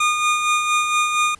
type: tone with tremolo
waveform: 25% pulse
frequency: 1220 Hz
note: D#6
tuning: 34 cents flat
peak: -11 dBFS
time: 0-1.35 s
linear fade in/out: 5 ms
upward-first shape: sine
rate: 4.3 Hz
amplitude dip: 45%
effects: pink hiss -51 dBFS RMS until 1.39 s + resampled to 24000 Hz